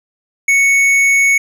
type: tone with tanh clipping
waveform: sine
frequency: 2217 Hz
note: C#7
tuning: in tune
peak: -10 dBFS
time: 0.48-1.38 s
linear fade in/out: 5 ms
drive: 11 dB
effects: none